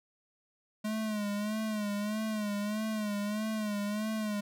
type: tone with vibrato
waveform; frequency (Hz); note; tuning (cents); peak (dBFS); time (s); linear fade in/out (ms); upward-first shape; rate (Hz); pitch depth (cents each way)
square; 211.3; G#3; +30; -32; 0.84-4.41; 10; sine; 1.6; 64
effects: none